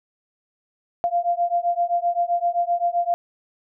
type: beating tone pair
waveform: sine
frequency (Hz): 691 / 698.7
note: F5 / F5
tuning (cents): -19 / +1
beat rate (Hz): 7.7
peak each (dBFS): -22 / -22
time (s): 1.04-3.14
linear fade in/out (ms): 0
effects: none